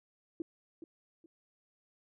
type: tone with echo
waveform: sine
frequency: 329.6 Hz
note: E4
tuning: in tune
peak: -33 dBFS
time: 0.4-0.42 s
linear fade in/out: 2 ms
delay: 420 ms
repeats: 2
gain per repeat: -11 dB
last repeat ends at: 1.26 s
effects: none